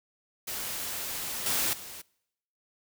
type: noise with level steps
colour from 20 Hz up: white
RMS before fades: -35 / -28 / -43 dBFS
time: 0.47-2.02 s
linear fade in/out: 10 ms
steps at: 1.46 / 1.73 s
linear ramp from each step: 2 ms
effects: noise-tail reverb RT60 0.8 s tail -24 dB re dry